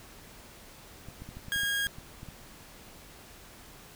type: clicks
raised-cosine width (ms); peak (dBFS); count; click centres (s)
5; -31; 11; 1.086 / 1.22 / 1.29 / 1.37 / 1.484 / 1.561 / 1.634 / 1.865 / 1.985 / 2.231 / 2.287
type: tone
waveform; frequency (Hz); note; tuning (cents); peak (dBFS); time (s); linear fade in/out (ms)
30% pulse; 1632; G#6; -31; -25; 1.52-1.87; 0
effects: pink hiss -51 dBFS RMS until 3.95 s